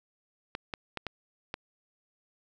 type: clicks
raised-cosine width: 0.3 ms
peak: -18 dBFS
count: 5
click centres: 0.551 / 0.738 / 0.973 / 1.067 / 1.541 s
effects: none